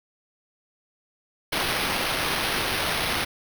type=noise with sample-and-hold; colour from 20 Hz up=blue; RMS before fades=-26 dBFS; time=1.52-3.25 s; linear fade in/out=10 ms; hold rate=7350 Hz; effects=none